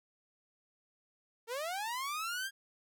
sawtooth linear sweep, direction up, 440 to 1630 Hz, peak -32 dBFS, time 1.47-2.51 s, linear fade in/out 50 ms, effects none

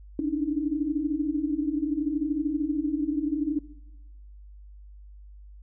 sine tone cluster, 283.3 / 296 / 316.7 Hz, C#4 / D4 / D#4, +38 / +14 / +31 cents, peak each -29 dBFS, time 0.19-3.59 s, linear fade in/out 2 ms, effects noise-tail reverb RT60 1.0 s tail -18 dB re dry + added 50 Hz sine -44 dBFS peak until 5.62 s

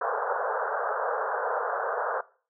pink band-pass noise, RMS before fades -29 dBFS, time 0.01-2.21 s, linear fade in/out 5 ms, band 440 to 1600 Hz, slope 96 dB/octave, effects noise-tail reverb RT60 0.4 s tail -20 dB re dry

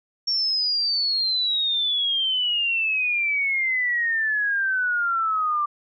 sine exponential sweep, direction down, 5520 to 1174.7 Hz, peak -20 dBFS, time 0.27-5.66 s, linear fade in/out 10 ms, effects none

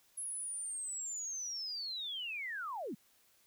sine linear sweep, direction down, 10790 to 165.9 Hz, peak -38 dBFS, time 0.17-2.95 s, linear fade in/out 10 ms, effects white hiss -69 dBFS RMS until 3.46 s

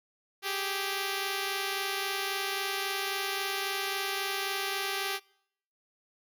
5% pulse tone pair together, 390.9 / 414.6 Hz, G4 / G#4, -5 / -3 cents, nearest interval minor second, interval 102 cents, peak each -20 / -27 dBFS, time 0.42-5.2 s, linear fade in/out 50 ms, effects noise-tail reverb RT60 0.7 s tail -25 dB re dry

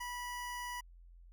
25% pulse tone, 978 Hz, B5, 17 cents flat, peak -36 dBFS, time 0-0.81 s, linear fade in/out 10 ms, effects added 43 Hz sine -54 dBFS peak until 1.32 s

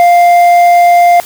sine tone with hard clipping, 699 Hz, F5, 1 cent sharp, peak -4 dBFS, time 0-1.2 s, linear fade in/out 0 ms, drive 5 dB, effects white hiss -29 dBFS RMS until 1.25 s

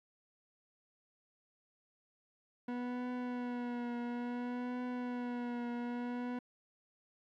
40% pulse tone with vibrato, 244 Hz, B3, 21 cents flat, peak -36 dBFS, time 2.68-6.39 s, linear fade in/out 5 ms, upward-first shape triangle, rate 0.58 Hz, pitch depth 34 cents each way, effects low-pass 2000 Hz 12 dB/octave + 13-bit

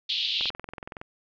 pink band-pass noise, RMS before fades -28 dBFS, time 0.09-0.5 s, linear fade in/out 5 ms, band 2900 to 4200 Hz, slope 48 dB/octave
click train, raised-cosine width 0.5 ms, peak -22 dBFS, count 14, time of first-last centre 0.41-1.015 s, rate 21.5 Hz
effects none

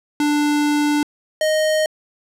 square tone pair in turn, 294.9 / 621.6 Hz, D4 / D#5, +7 / -2 cents, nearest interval octave + minor second, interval 1291 cents, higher second, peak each -16 dBFS, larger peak neither, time 0.2-1.03 / 1.41-1.86 s, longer first, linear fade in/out 2 ms, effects low-pass 11000 Hz 12 dB/octave

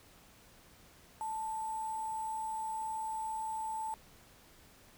sine tone with sample-and-hold, 881 Hz, A5, 2 cents sharp, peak -35 dBFS, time 1.21-3.94 s, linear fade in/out 0 ms, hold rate 8820 Hz, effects pink hiss -60 dBFS RMS until 4.97 s

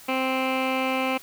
15% pulse tone with low-pass filter, 261.6 Hz, C4, in tune, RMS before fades -25 dBFS, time 0.08-1.18 s, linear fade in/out 10 ms, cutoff 2500 Hz, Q 2.6, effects white hiss -47 dBFS RMS until 1.22 s

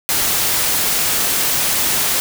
white noise, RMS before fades -17 dBFS, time 0.09-2.2 s, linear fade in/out 0 ms, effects none

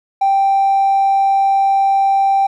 triangle tone, 784 Hz, G5, in tune, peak -7 dBFS, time 0.21-2.47 s, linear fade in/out 10 ms, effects tanh soft clip ceiling -7 dBFS

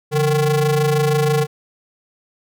square ring-modulated tone, 155.56 Hz, D#3, in tune, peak -12 dBFS, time 0.11-1.47 s, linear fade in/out 50 ms, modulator 298 Hz, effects none

